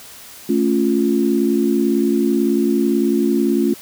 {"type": "chord", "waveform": "sine", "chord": "A augmented", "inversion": "none", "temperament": "equal with one note detuned", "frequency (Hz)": [220, 278.1, 349.2], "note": ["A3", "C#4", "E#4"], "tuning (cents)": [0, 6, 0], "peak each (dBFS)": -18, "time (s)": [0.49, 3.74], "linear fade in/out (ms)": 5, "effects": ["white hiss -39 dBFS RMS until 3.81 s"]}